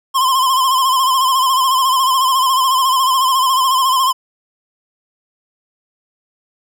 square tone with vibrato, 1046.5 Hz, C6, in tune, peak -12 dBFS, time 0.14-4.13 s, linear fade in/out 20 ms, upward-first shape sine, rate 14 Hz, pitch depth 65 cents each way, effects none

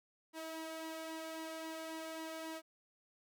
sawtooth tone with flanger, 321.4 Hz, E4, 44 cents flat, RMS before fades -45 dBFS, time 0.33-2.62 s, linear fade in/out 50 ms, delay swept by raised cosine 1 to 1.78 ms, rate 3.7 Hz, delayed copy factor +0.55, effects none

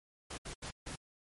pink noise bursts at uneven times, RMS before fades -43 dBFS, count 4, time 0.3-0.38 / 0.45-0.54 / 0.62-0.71 / 0.86-0.96 s, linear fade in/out 10 ms, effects MP3 48 kbps

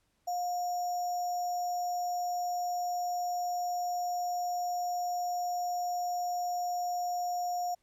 sine tone with sample-and-hold, 712 Hz, F5, 33 cents sharp, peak -30 dBFS, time 0.27-7.75 s, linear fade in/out 10 ms, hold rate 6300 Hz, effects pink hiss -75 dBFS RMS until 7.82 s + low-pass 12000 Hz 12 dB/octave

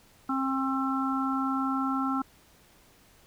harmonic tone, 266.9 Hz, C4, 35 cents sharp, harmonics 1 / 3 / 4 / 5, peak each -28 / -35 / -36 / -31 dBFS, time 0.29-2.22 s, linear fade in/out 5 ms, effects pink hiss -59 dBFS RMS until 3.26 s

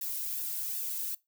violet noise with flanger, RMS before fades -35 dBFS, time 0.01-1.15 s, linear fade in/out 5 ms, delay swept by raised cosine 1.1 to 1.96 ms, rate 2.6 Hz, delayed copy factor +0.65, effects noise-tail reverb RT60 0.2 s tail -21 dB re dry

